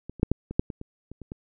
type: clicks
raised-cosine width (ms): 3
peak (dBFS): -23 / -29 / -6 / -8 / -21 / -7 / -21 / -24 / -27 / -27 / -22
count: 11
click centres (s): 0.096 / 0.197 / 0.231 / 0.316 / 0.51 / 0.595 / 0.702 / 0.814 / 1.116 / 1.217 / 1.319
effects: none